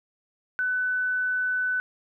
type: tone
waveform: sine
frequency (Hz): 1500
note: F#6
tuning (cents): +23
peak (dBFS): -23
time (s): 0.59-1.8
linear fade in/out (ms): 0
effects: none